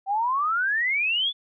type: exponential sweep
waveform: sine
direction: up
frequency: 761 to 3520 Hz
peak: -21 dBFS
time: 0.06-1.33 s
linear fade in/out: 50 ms
effects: none